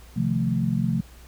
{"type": "chord", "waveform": "sine", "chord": "F dominant seventh", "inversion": "second", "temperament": "equal", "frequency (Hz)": [130.81, 155.56, 174.61, 220], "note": ["C3", "Eb3", "F3", "A3"], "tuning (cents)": [0, 0, 0, 0], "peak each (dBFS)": [-26, -30, -25, -26], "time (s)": [0.16, 1.01], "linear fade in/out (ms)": 10, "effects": ["added 60 Hz sine -45 dBFS peak until 1.27 s", "pink hiss -52 dBFS RMS until 1.27 s"]}